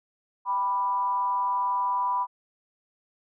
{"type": "tone with frequency modulation", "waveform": "sine", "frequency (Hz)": 987, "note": "B5", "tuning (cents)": -1, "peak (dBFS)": -23, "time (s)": [0.45, 2.27], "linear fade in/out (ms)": 50, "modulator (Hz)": 196, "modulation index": 0.43, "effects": []}